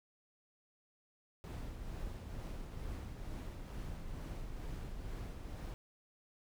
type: noise with tremolo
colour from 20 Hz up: brown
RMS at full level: -42 dBFS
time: 1.44-5.74 s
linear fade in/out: 0 ms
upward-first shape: triangle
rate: 2.2 Hz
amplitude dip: 40%
effects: none